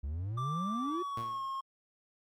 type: exponential sweep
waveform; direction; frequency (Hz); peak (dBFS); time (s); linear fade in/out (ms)
triangle; up; 66.1 to 370; -32; 0.03-1.03; 10
type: tone with pitch glide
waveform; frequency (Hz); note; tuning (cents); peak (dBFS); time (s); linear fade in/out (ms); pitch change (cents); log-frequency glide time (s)
triangle; 1174.7 to 1077.2; D6 to C#6; 0 to -50; -33; 0.37-1.61; 10; -150; 0.77-1.43
type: tone with exponential decay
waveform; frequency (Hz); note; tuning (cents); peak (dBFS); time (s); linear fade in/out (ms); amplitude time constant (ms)
sawtooth; 116.54; A#2; 0; -35; 1.17-1.55; 5; 82
effects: Opus 48 kbps